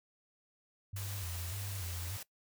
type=tone with vibrato; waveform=sine; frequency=92.5 Hz; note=F#2; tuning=in tune; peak=-39 dBFS; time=0.93-2.17 s; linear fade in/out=5 ms; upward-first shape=square; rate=1.7 Hz; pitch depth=110 cents each way
type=noise; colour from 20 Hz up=white; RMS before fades=-45 dBFS; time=0.96-2.23 s; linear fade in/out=5 ms
effects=noise-tail reverb RT60 0.1 s tail -20 dB re dry